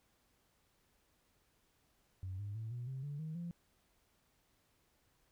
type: tone with pitch steps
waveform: sine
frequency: 93.6 / 102.07 / 111.31 / 121.38 / 132.37 / 144.35 / 157.42 / 171.66 Hz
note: F#2 / G#2 / A2 / B2 / C3 / D3 / D#3 / F3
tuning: +20 / -30 / +20 / -30 / +20 / -30 / +21 / -30 cents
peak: -39 dBFS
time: 2.23-3.51 s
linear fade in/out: 0 ms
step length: 160 ms
effects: tanh soft clip ceiling -36 dBFS + pink hiss -75 dBFS RMS until 5.31 s